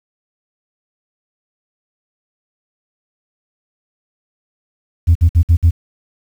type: tone bursts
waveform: sine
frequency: 84 Hz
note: E2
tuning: 33 cents sharp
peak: -4 dBFS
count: 5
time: 5.07-5.71 s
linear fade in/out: 20 ms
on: 84 ms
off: 55 ms
effects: tanh soft clip ceiling -4 dBFS + 7-bit